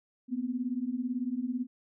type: beating tone pair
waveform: sine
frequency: 237.9 / 255.9 Hz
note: A#3 / C4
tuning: +35 / -38 cents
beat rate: 18 Hz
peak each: -34 / -32 dBFS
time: 0.28-1.67 s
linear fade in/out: 50 ms
effects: none